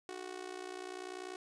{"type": "tone with amplitude modulation", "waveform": "sawtooth", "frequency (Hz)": 370, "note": "F#4", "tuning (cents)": 0, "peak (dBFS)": -35, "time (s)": [0.09, 1.36], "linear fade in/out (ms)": 0, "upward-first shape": "sine", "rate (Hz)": 60.3, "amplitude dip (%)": 85, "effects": ["resampled to 22050 Hz", "11-bit"]}